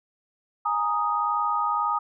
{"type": "chord", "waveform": "sine", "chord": "Ab suspended second", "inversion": "none", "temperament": "equal", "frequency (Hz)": [830.6, 932.3, 1244.5], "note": ["Ab5", "Bb5", "Eb6"], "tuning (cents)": [0, 0, 0], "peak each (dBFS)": [-29, -28, -24], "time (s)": [0.65, 1.99], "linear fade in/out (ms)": 10, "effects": []}